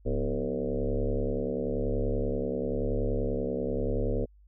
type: tone with frequency modulation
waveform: sine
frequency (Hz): 246.9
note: B3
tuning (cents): 0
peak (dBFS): -26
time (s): 0.05-4.26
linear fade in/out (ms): 20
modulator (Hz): 70.4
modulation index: 4.3
effects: added 50 Hz sine -54 dBFS peak until 4.47 s